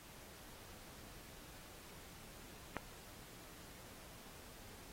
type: click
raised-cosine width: 0.5 ms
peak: -24 dBFS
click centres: 2.767 s
effects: pink hiss -57 dBFS RMS until 4.92 s + AAC 48 kbps